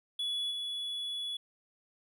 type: tone with level steps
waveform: triangle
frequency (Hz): 3403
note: G#7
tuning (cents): +41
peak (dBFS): -30 / -33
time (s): 0.19-1.37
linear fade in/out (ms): 5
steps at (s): 0.5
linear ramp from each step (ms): 20
effects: none